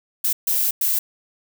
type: noise bursts at uneven times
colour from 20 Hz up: violet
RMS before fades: -20 dBFS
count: 3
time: 0.24-0.33 / 0.47-0.71 / 0.81-0.99 s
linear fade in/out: 5 ms
effects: none